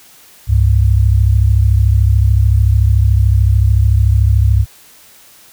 sine tone pair together, 67.48 / 101.1 Hz, C#2 / G#2, -46 / -46 cents, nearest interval perfect fifth, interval 700 cents, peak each -10 dBFS, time 0.47-4.66 s, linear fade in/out 50 ms, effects white hiss -43 dBFS RMS until 5.52 s

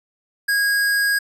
square tone, 1641 Hz, G#6, 21 cents flat, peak -17 dBFS, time 0.48-1.19 s, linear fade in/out 10 ms, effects resampled to 32000 Hz

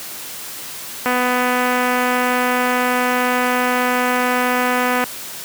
click train, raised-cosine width 0.5 ms, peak -4 dBFS, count 992, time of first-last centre 1.06-5.04 s, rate 249 Hz, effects white hiss -31 dBFS RMS until 5.44 s + high-pass 100 Hz 12 dB/octave

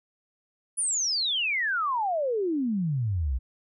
sine exponential sweep, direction down, 10070 to 58.27 Hz, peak -24 dBFS, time 0.77-3.39 s, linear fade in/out 20 ms, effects none

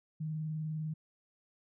sine tone with vibrato, 155.56 Hz, D#3, in tune, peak -34 dBFS, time 0.2-0.94 s, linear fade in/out 10 ms, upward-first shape square, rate 20 Hz, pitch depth 34 cents each way, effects none

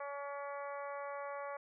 harmonic tone, 283 Hz, C#4, 36 cents sharp, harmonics 2 / 3 / 4 / 5 / 6 / 7 / 8, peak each -43 / -48 / -46 / -53 / -56 / -55 / -58 dBFS, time 0-1.57 s, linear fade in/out 5 ms, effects none

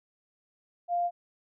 sine tone, 698.5 Hz, F5, in tune, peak -25 dBFS, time 0.88-1.11 s, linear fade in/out 50 ms, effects none

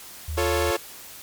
sine tone, 78 Hz, D#2, 5 cents sharp, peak -27 dBFS, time 0.28-0.71 s, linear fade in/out 5 ms
sawtooth chord, F augmented, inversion none, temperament equal, 349.2 / 440 / 554.4 Hz, F4 / A4 / C#5, 0 / 0 / 0 cents, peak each -22 dBFS, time 0.37-0.77 s, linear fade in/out 10 ms
effects white hiss -42 dBFS RMS until 1.22 s + MP3 96 kbps

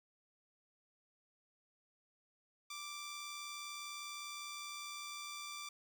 10% pulse tone with amplitude modulation, 1174.7 Hz, D6, in tune, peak -35 dBFS, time 2.7-5.69 s, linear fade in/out 5 ms, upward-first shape sine, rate 79.8 Hz, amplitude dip 25%, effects none

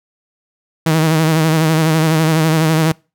sawtooth tone with vibrato, 159 Hz, D#3, 38 cents sharp, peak -7 dBFS, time 0.86-2.92 s, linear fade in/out 5 ms, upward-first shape sine, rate 12 Hz, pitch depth 49 cents each way, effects noise-tail reverb RT60 0.3 s tail -25 dB re dry

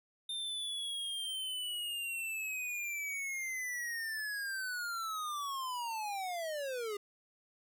square linear sweep, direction down, 3621 to 399.6 Hz, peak -37 dBFS, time 0.29-6.97 s, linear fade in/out 5 ms, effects none

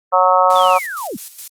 harmonic tone, 184.1 Hz, F#3, 8 cents flat, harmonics 3 / 4 / 5 / 6 / 7, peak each -16 / -16 / -16 / -16 / -16 dBFS, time 0.12-0.79 s, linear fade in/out 20 ms
white noise, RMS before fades -31 dBFS, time 0.5-0.77 s, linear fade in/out 2 ms
sine linear sweep, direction down, 3609 to 150 Hz, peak -23 dBFS, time 0.55-1.17 s, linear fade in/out 10 ms
violet noise with tremolo, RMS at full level -26 dBFS, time 0.76-1.48 s, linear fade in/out 5 ms, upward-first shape square, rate 4.8 Hz, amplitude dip 65%
effects low-pass 12000 Hz 12 dB/octave + Opus 48 kbps

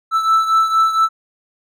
triangle beating tone pair, 1318.5 / 1322.8 Hz, E6 / E6, 0 / +6 cents, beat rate 4.3 Hz, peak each -11 / -17 dBFS, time 0.11-1.09 s, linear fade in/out 50 ms, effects none

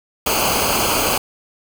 pink noise with comb filter, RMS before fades -18 dBFS, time 0.26-1.18 s, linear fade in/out 5 ms, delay 0.54 ms, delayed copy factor -0.75, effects none

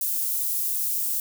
white high-pass noise, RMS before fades -26 dBFS, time 0.01-1.2 s, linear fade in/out 2 ms, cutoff 11000 Hz, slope 12 dB/octave, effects none

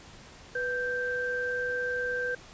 sine tone pair together, 493.9 / 1568 Hz, B4 / G6, 0 / 0 cents, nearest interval octave + minor sixth, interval 2000 cents, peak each -32 / -30 dBFS, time 0.55-2.35 s, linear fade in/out 5 ms, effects pink hiss -50 dBFS RMS until 2.53 s + resampled to 16000 Hz

